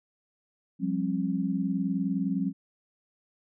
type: tone cluster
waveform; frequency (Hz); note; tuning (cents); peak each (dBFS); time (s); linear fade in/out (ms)
sine; 178.8 / 198.4 / 268.7; F3 / G3 / C4; +41 / +21 / +46; -30; 0.79-2.53; 50
effects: none